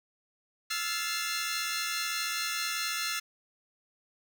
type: chord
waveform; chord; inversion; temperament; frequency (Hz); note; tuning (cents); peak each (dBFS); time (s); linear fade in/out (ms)
15% pulse; F major seventh; third; equal with one note detuned; 1318.5 / 1396.9 / 1733.8 / 2093; E6 / F6 / A6 / C7; 0 / 0 / -26 / 0; -30; 0.7-3.2; 10
effects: none